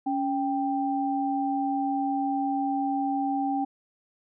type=tone pair together; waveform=sine; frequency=278.5 / 786.8 Hz; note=C#4 / G5; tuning=+8 / +6 cents; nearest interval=octave + tritone; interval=1798 cents; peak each=-27 dBFS; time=0.06-3.65 s; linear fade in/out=10 ms; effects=none